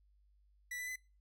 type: tone with pitch steps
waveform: 45% pulse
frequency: 1965 / 1991.3 / 2018 Hz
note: B6 / B6 / B6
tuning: -9 / +14 / +37 cents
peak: -40 dBFS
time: 0.71-0.959 s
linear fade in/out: 5 ms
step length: 83 ms
effects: noise-tail reverb RT60 0.3 s tail -22 dB re dry + added 50 Hz sine -66 dBFS peak until 1.2 s